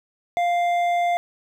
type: tone with hard clipping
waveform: triangle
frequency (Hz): 698.5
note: F5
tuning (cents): 0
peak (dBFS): -20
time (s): 0.37-1.17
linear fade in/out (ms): 0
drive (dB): 11
effects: none